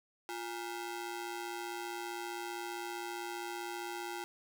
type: ring-modulated tone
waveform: sawtooth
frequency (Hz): 587.3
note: D5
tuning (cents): 0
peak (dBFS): -32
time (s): 0.29-4.24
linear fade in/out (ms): 0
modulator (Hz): 236
effects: none